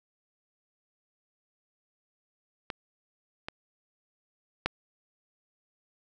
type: clicks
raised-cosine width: 0.3 ms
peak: -17 / -19 / -10 dBFS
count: 3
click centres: 2.702 / 3.485 / 4.66 s
effects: none